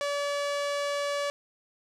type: tone with low-pass filter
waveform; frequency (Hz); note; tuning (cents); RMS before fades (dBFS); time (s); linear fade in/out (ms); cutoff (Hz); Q
sawtooth; 573; D5; -43; -30; 0.01-1.3; 0; 7300; 0.77
effects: none